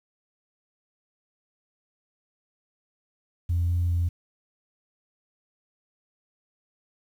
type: tone with pitch steps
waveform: sine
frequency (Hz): 86 / 87 / 86.1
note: F2 / F2 / F2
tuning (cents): -26 / -6 / -24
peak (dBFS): -20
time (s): 3.49-4.09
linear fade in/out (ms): 10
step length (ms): 200
effects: tanh soft clip ceiling -18 dBFS + 9-bit